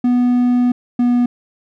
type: tone pair in turn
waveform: triangle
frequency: 245.9 / 243.4 Hz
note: B3 / B3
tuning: -7 / -25 cents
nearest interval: unison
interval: 18 cents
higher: first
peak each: -9 dBFS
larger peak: neither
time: 0.04-0.72 / 0.99-1.26 s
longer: first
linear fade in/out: 5 ms
effects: none